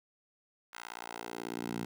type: tone with high-pass filter sweep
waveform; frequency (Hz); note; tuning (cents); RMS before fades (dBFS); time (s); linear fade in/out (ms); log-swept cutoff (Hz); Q
10% pulse; 58.27; A#1; 0; -41; 0.73-1.85; 5; 1300 to 170; 1.3
effects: none